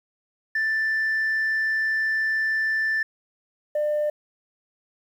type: tone pair in turn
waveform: sine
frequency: 1767 / 598.4 Hz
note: A6 / D5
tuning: +7 / +32 cents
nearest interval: octave + perfect fifth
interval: 1875 cents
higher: first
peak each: -19 / -19 dBFS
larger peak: neither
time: 0.55-3.03 / 3.75-4.1 s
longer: first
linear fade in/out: 5 ms
effects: tanh soft clip ceiling -19 dBFS + 9-bit